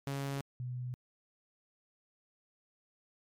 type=tone pair in turn; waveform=sawtooth / sine; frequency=138.59 / 124.65 Hz; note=C#3 / B2; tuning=0 / +16 cents; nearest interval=major second; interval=184 cents; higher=first; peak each=-31 / -36 dBFS; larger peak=first; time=0.07-0.41 / 0.6-0.94 s; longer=neither; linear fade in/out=0 ms; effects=MP3 96 kbps